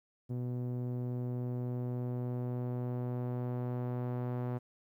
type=tone with low-pass filter sweep; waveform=sawtooth; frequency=123.47 Hz; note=B2; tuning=in tune; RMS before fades=-36 dBFS; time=0.29-4.59 s; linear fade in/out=20 ms; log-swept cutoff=360 to 990 Hz; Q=0.75; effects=12-bit